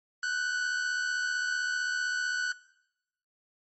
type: tone pair together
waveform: 45% pulse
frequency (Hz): 1480 / 1555.6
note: F#6 / G6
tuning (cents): 0 / -14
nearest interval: minor second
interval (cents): 86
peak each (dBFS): -29 / -37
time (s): 0.23-2.52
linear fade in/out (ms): 2
effects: noise-tail reverb RT60 0.9 s tail -21 dB re dry + MP3 32 kbps